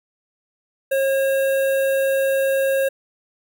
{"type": "tone with notch filter", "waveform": "square", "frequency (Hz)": 541, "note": "C#5", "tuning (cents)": -42, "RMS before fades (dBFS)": -19, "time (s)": [0.91, 2.89], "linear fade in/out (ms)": 10, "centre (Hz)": 5100, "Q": 0.68, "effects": []}